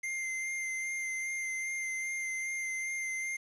square tone with vibrato, 2093 Hz, C7, in tune, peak -34 dBFS, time 0.03-3.37 s, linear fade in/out 10 ms, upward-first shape sine, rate 2.5 Hz, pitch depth 17 cents each way, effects resampled to 24000 Hz + 10-bit

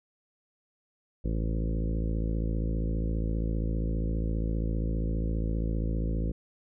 harmonic tone with a mistuned harmonic, 55 Hz, A1, in tune, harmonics 1 / 2 / 3 / 4 / 5 / 6 / 7 / 8 / 9 / 10, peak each -28 / -36 / -35 / -39 / -40 / -41 / -47 / -47 / -44 / -50 dBFS, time 1.24-6.32 s, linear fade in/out 10 ms, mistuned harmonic 1, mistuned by -29 cents, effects none

